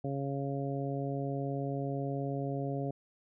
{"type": "harmonic tone", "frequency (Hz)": 138.59, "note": "C#3", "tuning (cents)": 0, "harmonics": [1, 2, 3, 4, 5], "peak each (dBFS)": [-35, -38, -40, -41, -42], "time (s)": [0.04, 2.91], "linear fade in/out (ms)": 5, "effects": []}